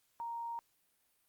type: tone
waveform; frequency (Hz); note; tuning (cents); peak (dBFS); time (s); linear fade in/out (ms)
sine; 932.3; A#5; 0; -38; 0.2-0.59; 0
effects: white hiss -75 dBFS RMS until 1.28 s + Opus 48 kbps